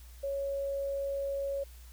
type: tone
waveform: sine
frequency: 554.4 Hz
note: C#5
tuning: in tune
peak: -31 dBFS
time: 0.23-1.64 s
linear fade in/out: 10 ms
effects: added 60 Hz sine -48 dBFS peak until 1.92 s + white hiss -59 dBFS RMS until 1.92 s